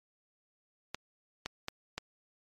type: clicks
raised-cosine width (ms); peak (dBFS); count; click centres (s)
0.2; -18; 4; 0.946 / 1.46 / 1.684 / 1.98
effects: MP3 64 kbps